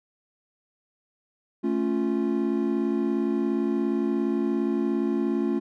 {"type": "chord", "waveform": "triangle", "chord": "A augmented", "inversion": "none", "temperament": "equal", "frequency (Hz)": [220, 277.2, 349.2], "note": ["A3", "C#4", "E#4"], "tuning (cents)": [0, 0, 0], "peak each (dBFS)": -25, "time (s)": [1.63, 5.6], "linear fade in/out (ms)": 20, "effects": []}